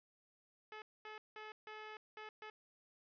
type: tone bursts at uneven times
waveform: 10% pulse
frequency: 430 Hz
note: A4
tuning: 40 cents flat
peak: -40 dBFS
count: 6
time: 0.72-0.82 / 1.05-1.18 / 1.36-1.52 / 1.67-1.97 / 2.17-2.29 / 2.42-2.5 s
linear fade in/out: 2 ms
effects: resampled to 11025 Hz + 12-bit